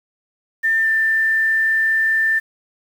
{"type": "tone with pitch glide", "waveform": "sine", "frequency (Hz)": [1796, 1782.6], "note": ["A6", "A6"], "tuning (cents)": [35, 22], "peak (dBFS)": -14, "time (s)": [0.63, 2.4], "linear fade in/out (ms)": 20, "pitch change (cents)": -13, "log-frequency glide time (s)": [0.81, 0.88], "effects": ["7-bit"]}